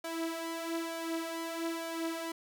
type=tone with flanger; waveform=sawtooth; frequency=330 Hz; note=E4; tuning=2 cents sharp; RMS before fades=-37 dBFS; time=0.04-2.32 s; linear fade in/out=5 ms; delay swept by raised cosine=1.7 to 5.1 ms; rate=1.1 Hz; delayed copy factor=+0.65; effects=11-bit